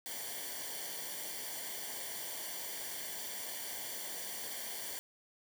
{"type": "noise with comb filter", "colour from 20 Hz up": "white", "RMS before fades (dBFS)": -42, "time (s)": [0.06, 4.99], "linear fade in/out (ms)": 0, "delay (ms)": 0.77, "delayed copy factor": -0.75, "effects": []}